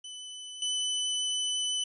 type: tone with level steps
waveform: sawtooth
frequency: 3002 Hz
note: F#7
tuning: 24 cents sharp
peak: -37 / -25 dBFS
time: 0.04-1.84 s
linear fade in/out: 5 ms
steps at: 0.62 s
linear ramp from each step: 2 ms
effects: resampled to 24000 Hz